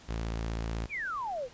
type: tone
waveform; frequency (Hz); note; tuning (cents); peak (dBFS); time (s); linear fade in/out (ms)
sawtooth; 56; A1; +31; -28; 0.08-0.87; 20
type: exponential sweep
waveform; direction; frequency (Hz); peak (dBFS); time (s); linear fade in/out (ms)
sine; down; 2532 to 466.2; -32; 0.89-1.49; 50
effects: pink hiss -54 dBFS RMS until 1.53 s + resampled to 16000 Hz